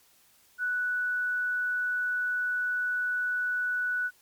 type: tone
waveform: sine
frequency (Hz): 1480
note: F#6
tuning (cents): 0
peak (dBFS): -26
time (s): 0.58-4.11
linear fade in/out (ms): 50
effects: white hiss -62 dBFS RMS until 4.21 s + MP3 96 kbps